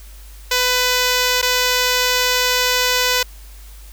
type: tone with dropouts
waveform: 5% pulse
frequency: 499.3 Hz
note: B4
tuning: 19 cents sharp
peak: -3 dBFS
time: 0.51-3.23 s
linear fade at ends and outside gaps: 5 ms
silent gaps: 1.416-1.426 s
effects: added 50 Hz sine -36 dBFS peak until 3.92 s + white hiss -46 dBFS RMS until 3.92 s